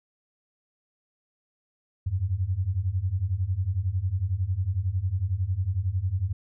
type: beating tone pair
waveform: sine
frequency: 87.31 / 98.31 Hz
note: F2 / G2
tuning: 0 / +5 cents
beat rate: 11 Hz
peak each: -28 / -26 dBFS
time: 2.06-6.33 s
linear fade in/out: 10 ms
effects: none